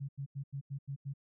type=tone bursts; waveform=sine; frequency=138.59 Hz; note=C#3; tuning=in tune; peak=-36 dBFS; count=7; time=0-1.138 s; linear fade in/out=20 ms; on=88 ms; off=87 ms; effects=none